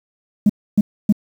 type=tone bursts; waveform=sine; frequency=207.7 Hz; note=G#3; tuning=in tune; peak=-7 dBFS; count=3; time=0.46-1.125 s; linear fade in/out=5 ms; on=35 ms; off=280 ms; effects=tanh soft clip ceiling -5 dBFS + 7-bit